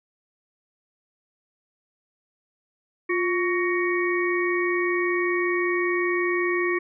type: harmonic tone with a mistuned harmonic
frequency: 372.9 Hz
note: F#4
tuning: 14 cents sharp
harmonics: 1 / 3 / 5 / 6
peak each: -23 / -31 / -28 / -29 dBFS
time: 3.09-6.79 s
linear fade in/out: 10 ms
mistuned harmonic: 1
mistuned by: -97 cents
effects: none